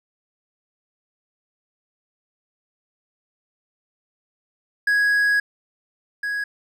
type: tone pair in turn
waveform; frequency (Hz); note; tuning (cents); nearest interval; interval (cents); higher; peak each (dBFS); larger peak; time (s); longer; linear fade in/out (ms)
triangle; 1661.2 / 1661.2; G#6 / G#6; 0 / 0; unison; 0; neither; -14 / -21; first; 4.87-5.4 / 6.23-6.44; first; 5
effects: none